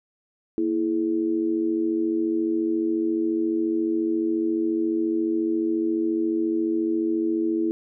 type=tone with amplitude modulation; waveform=sine; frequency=329.6 Hz; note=E4; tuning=in tune; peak=-17 dBFS; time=0.58-7.71 s; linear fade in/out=0 ms; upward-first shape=sine; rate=94.3 Hz; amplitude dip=80%; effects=none